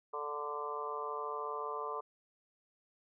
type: harmonic tone with a mistuned harmonic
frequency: 146.83 Hz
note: D3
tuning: in tune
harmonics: 3 / 4 / 5 / 6 / 7 / 8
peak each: -42 / -47 / -48 / -48 / -41 / -42 dBFS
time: 0.13-2.01 s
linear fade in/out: 10 ms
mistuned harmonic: 6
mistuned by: +28 cents
effects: none